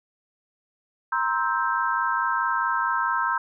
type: chord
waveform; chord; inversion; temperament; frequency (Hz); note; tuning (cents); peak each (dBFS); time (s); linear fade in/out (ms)
sine; C dominant seventh; third; just; 941.9 / 1046.5 / 1308.1 / 1569.8; Bb5 / C6 / E6 / G6; +18 / 0 / -14 / +2; -27; 1.12-3.38; 5
effects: none